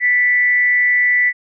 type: tone with frequency modulation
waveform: sine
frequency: 1975 Hz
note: B6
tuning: in tune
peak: -11 dBFS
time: 0-1.33 s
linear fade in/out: 50 ms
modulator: 213 Hz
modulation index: 0.3
effects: none